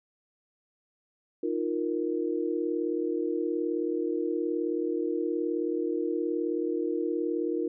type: chord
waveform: sine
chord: Eb suspended second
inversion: none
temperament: just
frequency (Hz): 311.1 / 350 / 466.7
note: Eb4 / F4 / Bb4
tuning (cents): 0 / +4 / +2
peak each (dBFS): -31 / -30 / -32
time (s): 1.43-7.68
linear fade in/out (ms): 5
effects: none